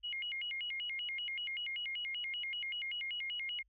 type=tone with vibrato; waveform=sine; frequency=2493 Hz; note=D#7; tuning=3 cents sharp; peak=-37 dBFS; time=0.03-3.63 s; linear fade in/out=20 ms; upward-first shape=square; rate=5.2 Hz; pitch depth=270 cents each way; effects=added 50 Hz sine -70 dBFS peak until 3.68 s